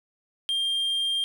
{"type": "tone", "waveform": "triangle", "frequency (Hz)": 3196, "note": "G7", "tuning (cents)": 33, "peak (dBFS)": -22, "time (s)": [0.49, 1.24], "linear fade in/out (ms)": 0, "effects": []}